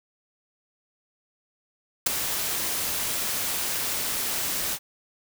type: noise with ADSR envelope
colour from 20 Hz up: white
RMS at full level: -18 dBFS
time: 2.06-4.79 s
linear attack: 8 ms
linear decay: 9 ms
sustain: -10 dB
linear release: 58 ms
effects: none